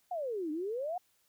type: exponential two-way sweep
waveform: sine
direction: down then up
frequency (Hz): 748 to 294.7 to 748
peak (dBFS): -33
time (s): 0.11-0.98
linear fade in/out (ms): 5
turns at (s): 0.51
effects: white hiss -72 dBFS RMS until 1.28 s